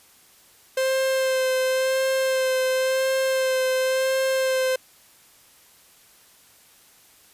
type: tone with vibrato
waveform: 45% pulse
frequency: 523.3 Hz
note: C5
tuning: in tune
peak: -20 dBFS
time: 0.77-4.76 s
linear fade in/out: 5 ms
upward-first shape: sine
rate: 0.94 Hz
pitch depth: 17 cents each way
effects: white hiss -54 dBFS RMS until 7.33 s + resampled to 32000 Hz